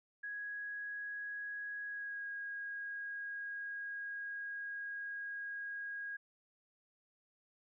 sine tone with pitch glide, 1661.2 to 1639.3 Hz, G#6 to G#6, 0 to -23 cents, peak -40 dBFS, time 0.23-6.17 s, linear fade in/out 10 ms, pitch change -23 cents, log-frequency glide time 1.86-2.27 s, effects none

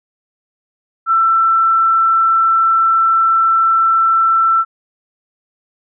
sine tone, 1337 Hz, E6, 24 cents sharp, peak -9 dBFS, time 1.06-4.65 s, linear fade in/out 50 ms, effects none

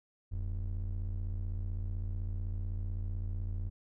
triangle ring-modulated tone, 63.8 Hz, C2, 43 cents flat, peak -28 dBFS, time 0.31-3.7 s, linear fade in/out 20 ms, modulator 27.9 Hz, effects none

